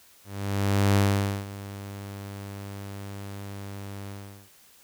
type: tone with ADSR envelope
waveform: sawtooth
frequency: 99.7 Hz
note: G2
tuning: 30 cents sharp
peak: -14 dBFS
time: 0.24-4.5 s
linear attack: 720 ms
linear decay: 490 ms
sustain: -18 dB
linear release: 410 ms
effects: white hiss -56 dBFS RMS until 4.83 s